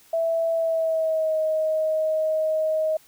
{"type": "tone with pitch glide", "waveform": "sine", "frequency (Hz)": [659.3, 628.1], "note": ["E5", "D#5"], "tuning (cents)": [0, 16], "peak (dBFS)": -20, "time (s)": [0.13, 2.97], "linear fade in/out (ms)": 5, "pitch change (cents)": -84, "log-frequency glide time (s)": [0.54, 1.38], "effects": ["white hiss -55 dBFS RMS until 3.07 s"]}